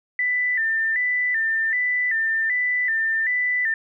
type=tone with vibrato; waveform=sine; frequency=1888 Hz; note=A#6; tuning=22 cents sharp; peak=-19 dBFS; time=0.19-3.74 s; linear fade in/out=2 ms; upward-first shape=square; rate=1.3 Hz; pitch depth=89 cents each way; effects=none